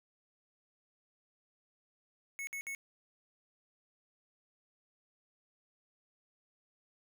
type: tone bursts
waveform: square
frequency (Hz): 2200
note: C#7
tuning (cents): -14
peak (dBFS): -39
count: 3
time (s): 2.39-2.749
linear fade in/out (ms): 0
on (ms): 81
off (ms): 58
effects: none